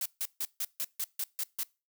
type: noise bursts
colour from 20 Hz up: blue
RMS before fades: -33 dBFS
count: 9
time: 0.01-1.633 s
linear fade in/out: 2 ms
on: 47 ms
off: 150 ms
effects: noise-tail reverb RT60 0.3 s tail -24 dB re dry